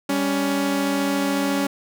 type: tone pair together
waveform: sawtooth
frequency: 197.99 / 280 Hz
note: G3 / C#4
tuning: +18 / +18 cents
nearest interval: tritone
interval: 600 cents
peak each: -22 / -17 dBFS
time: 0.09-1.67 s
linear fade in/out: 5 ms
effects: none